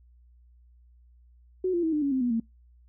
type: tone with pitch steps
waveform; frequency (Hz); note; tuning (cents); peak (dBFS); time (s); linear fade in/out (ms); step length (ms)
sine; 370 / 345.2 / 322.1 / 300.5 / 280.4 / 261.6 / 244.1 / 227.8; F#4 / F4 / E4 / D4 / C#4 / C4 / B3 / A#3; 0 / -20 / -40 / +40 / +20 / 0 / -20 / -40; -23; 1.64-2.4; 5; 95
effects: noise-tail reverb RT60 0.2 s tail -26 dB re dry + added 60 Hz sine -54 dBFS peak until 2.88 s